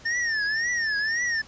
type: tone with vibrato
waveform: square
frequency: 1800 Hz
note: A6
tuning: 39 cents sharp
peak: -24 dBFS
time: 0.05-1.42 s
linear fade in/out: 10 ms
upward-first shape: triangle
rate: 1.9 Hz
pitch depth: 160 cents each way
effects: pink hiss -49 dBFS RMS until 1.47 s + resampled to 16000 Hz